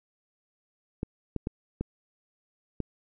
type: clicks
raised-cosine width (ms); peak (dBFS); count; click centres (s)
3; -17; 5; 1.031 / 1.363 / 1.471 / 1.81 / 2.803
effects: none